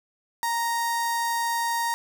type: tone with notch filter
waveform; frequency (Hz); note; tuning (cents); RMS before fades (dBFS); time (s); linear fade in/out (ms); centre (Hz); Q
sawtooth; 932.3; A#5; 0; -26; 0.43-1.94; 0; 2900; 1.8
effects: none